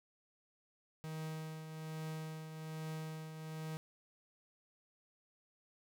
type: tone with tremolo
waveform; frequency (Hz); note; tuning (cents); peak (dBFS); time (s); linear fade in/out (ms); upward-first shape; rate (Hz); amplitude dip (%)
45% pulse; 157.7; D#3; +24; -40; 1.04-3.77; 0; triangle; 1.2; 55
effects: none